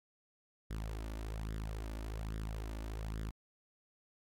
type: tone with flanger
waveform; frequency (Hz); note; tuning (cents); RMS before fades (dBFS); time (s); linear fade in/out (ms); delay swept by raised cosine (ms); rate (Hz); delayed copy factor
sawtooth; 53.9; A1; -35; -41; 0.7-3.31; 10; 0.57 to 3.47; 1.2; +0.65
effects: AAC 64 kbps